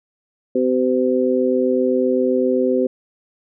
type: harmonic tone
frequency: 127.7 Hz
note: C3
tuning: 42 cents flat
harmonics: 2 / 3 / 4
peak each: -19 / -19 / -19 dBFS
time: 0.55-2.87 s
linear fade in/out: 5 ms
effects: none